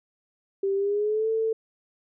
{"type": "tone with pitch glide", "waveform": "sine", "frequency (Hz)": [392, 445.1], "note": ["G4", "A4"], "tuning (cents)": [0, 20], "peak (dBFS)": -22, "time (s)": [0.63, 1.53], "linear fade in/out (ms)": 5, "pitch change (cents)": 220, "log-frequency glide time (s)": [0.75, 1.29], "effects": []}